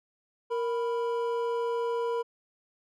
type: tone pair together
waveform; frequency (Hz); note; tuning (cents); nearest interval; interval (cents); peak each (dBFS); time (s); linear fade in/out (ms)
triangle; 466.8 / 987.4; A#4 / B5; +2 / -1; octave + minor second; 1297; -26 / -32; 0.5-2.23; 20
effects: none